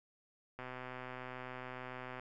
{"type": "click train", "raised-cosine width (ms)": 0.5, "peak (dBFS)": -30, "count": 205, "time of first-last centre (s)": [0.59, 2.196], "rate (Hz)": 127, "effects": []}